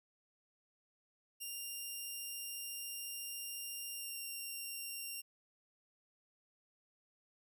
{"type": "tone with pitch glide", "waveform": "5% pulse", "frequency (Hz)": [2794, 2768], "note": ["F7", "F7"], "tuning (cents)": [0, -16], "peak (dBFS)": -34, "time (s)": [1.4, 5.22], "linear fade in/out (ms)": 20, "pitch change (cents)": -16, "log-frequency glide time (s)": [3.94, 4.2], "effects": []}